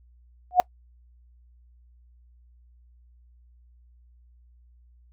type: tone with exponential growth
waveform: sine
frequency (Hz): 726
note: F#5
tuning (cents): -33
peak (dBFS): -8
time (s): 0.51-0.6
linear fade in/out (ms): 0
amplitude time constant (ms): 18
effects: noise-tail reverb RT60 0.1 s tail -24 dB re dry + added 60 Hz sine -53 dBFS peak until 5.12 s